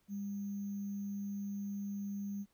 sine tone with sample-and-hold, 200.8 Hz, G3, 42 cents sharp, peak -37 dBFS, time 0.08-2.46 s, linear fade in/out 50 ms, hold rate 6300 Hz, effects pink hiss -75 dBFS RMS until 2.53 s

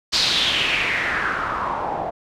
white noise with low-pass filter sweep, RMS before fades -22 dBFS, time 0.12-2.11 s, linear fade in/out 20 ms, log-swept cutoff 4700 to 690 Hz, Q 4.1, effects none

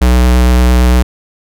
square tone with vibrato, 61.74 Hz, B1, in tune, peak -6 dBFS, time 0.01-1.03 s, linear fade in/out 10 ms, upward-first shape square, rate 8.8 Hz, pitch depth 11 cents each way, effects none

